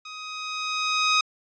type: tone with level ramp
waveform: 15% pulse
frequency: 1256 Hz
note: D#6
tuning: 16 cents sharp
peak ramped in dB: -31 to -11 dBFS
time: 0.05-1.21 s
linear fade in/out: 5 ms
effects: resampled to 16000 Hz